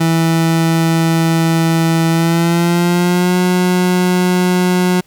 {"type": "tone with pitch glide", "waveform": "30% pulse", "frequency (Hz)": [164.1, 181.03], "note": ["E3", "F#3"], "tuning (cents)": [-8, -38], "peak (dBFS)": -8, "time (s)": [0, 5.01], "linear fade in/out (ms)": 10, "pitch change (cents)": 170, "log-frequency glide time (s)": [2.1, 3.37], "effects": ["pink hiss -52 dBFS RMS until 5.06 s"]}